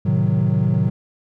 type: chord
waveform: triangle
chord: A diminished seventh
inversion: none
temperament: equal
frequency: 110 / 130.81 / 155.56 / 185 Hz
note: A2 / C3 / Eb3 / Gb3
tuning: 0 / 0 / 0 / 0 cents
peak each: -18 dBFS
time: 0.05-0.9 s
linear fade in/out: 10 ms
effects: tanh soft clip ceiling -7 dBFS